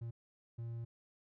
triangle tone bursts at uneven times, 116.4 Hz, A#2, 2 cents flat, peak -38 dBFS, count 2, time 0.01-0.11 / 0.58-0.85 s, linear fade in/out 10 ms, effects none

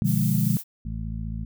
sine chord, B diminished seventh, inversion none, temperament equal with one note detuned, 123.47 / 150 / 174.61 / 207.7 Hz, B2 / D3 / F3 / Ab3, 0 / +37 / 0 / 0 cents, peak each -25 dBFS, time 0.02-0.57 s, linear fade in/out 0 ms
violet noise, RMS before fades -33 dBFS, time 0.04-0.64 s, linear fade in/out 50 ms
harmonic tone, 55 Hz, A1, in tune, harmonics 1 / 2 / 3 / 4, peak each -31 / -34 / -36 / -37 dBFS, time 0.85-1.45 s, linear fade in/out 5 ms
effects none

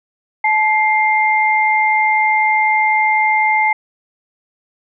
sine tone pair together, 864 / 2104 Hz, A5 / C7, -32 / +9 cents, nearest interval octave + minor third, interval 1541 cents, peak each -14 / -14 dBFS, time 0.44-3.73 s, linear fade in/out 5 ms, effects none

